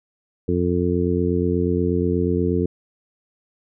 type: harmonic tone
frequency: 88.3 Hz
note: F2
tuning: 20 cents sharp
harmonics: 1 / 2 / 3 / 4 / 5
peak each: -24 / -24 / -24 / -24 / -24 dBFS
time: 0.48-2.66 s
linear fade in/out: 5 ms
effects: none